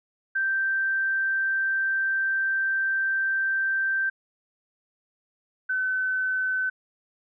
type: tone pair in turn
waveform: sine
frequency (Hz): 1565 / 1519.6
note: G6 / F#6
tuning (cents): -3 / +46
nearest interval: minor second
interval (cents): 51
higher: first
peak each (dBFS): -22 / -23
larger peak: first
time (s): 0.35-4.1 / 5.69-6.7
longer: first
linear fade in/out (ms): 10
effects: none